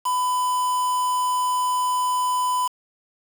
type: tone with quantisation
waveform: triangle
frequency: 1000 Hz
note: B5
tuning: 21 cents sharp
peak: -18 dBFS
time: 0.05-2.68 s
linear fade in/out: 10 ms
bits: 5
effects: none